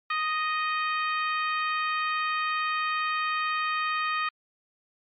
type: harmonic tone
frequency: 622.3 Hz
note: D#5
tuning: in tune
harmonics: 2 / 3 / 4 / 5 / 6 / 7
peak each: -27 / -32 / -33 / -40 / -43 / -43 dBFS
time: 0.1-4.29 s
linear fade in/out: 5 ms
effects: MP3 48 kbps

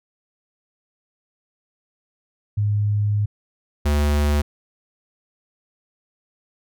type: tone pair in turn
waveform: sine / square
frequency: 103.83 / 73.42 Hz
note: G#2 / D2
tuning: 0 / 0 cents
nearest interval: tritone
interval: 600 cents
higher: first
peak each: -17 dBFS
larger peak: neither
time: 2.57-3.26 / 3.85-4.42 s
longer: first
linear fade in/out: 10 ms
effects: none

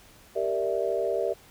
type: chord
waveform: sine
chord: E half-diminished seventh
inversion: first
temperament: equal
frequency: 392 / 466.2 / 587.3 / 659.3 Hz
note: G4 / Bb4 / D5 / E5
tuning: 0 / 0 / 0 / 0 cents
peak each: -30 dBFS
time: 0.35-1.34 s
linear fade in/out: 20 ms
effects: pink hiss -54 dBFS RMS until 1.5 s

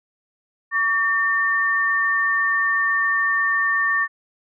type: tone pair together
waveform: sine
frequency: 1138.3 / 1807 Hz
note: C#6 / A6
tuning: +46 / +46 cents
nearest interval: minor sixth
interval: 800 cents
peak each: -23 / -18 dBFS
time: 0.71-4.08 s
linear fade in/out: 50 ms
effects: none

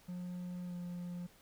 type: tone with pitch glide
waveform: triangle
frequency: 178.8 to 176.24 Hz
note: F3 to F3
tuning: +41 to +16 cents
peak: -38 dBFS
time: 0.08-1.27 s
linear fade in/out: 10 ms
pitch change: -25 cents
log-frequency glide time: 0.64-0.75 s
effects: pink hiss -64 dBFS RMS until 1.41 s

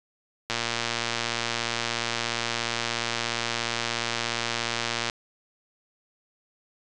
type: click train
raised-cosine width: 0.2 ms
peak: -9 dBFS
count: 539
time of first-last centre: 0.5-5.098 s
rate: 117 Hz
effects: resampled to 24000 Hz

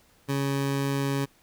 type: tone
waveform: 20% pulse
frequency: 138.59 Hz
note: C#3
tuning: in tune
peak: -20 dBFS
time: 0.28-1.26 s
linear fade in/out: 20 ms
effects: pink hiss -61 dBFS RMS until 1.42 s

